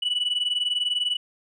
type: tone pair together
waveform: sine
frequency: 2940 / 2960 Hz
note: F#7 / F#7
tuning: -12 / 0 cents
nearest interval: unison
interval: 12 cents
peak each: -24 / -23 dBFS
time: 0.02-1.17 s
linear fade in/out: 10 ms
effects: tanh soft clip ceiling -19 dBFS